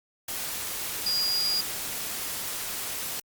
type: tone in noise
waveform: sine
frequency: 4853 Hz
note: D#8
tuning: 44 cents flat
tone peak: -24 dBFS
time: 1.06-1.61 s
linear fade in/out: 5 ms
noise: white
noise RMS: -33 dBFS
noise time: 0.28-3.2 s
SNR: +6 dB
effects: Opus 48 kbps